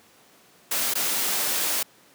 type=noise with dropouts; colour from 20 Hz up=white; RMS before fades=-25 dBFS; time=0.71-1.83 s; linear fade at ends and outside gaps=5 ms; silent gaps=0.939-0.953 s; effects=pink hiss -55 dBFS RMS until 2.14 s + high-pass 200 Hz 12 dB/octave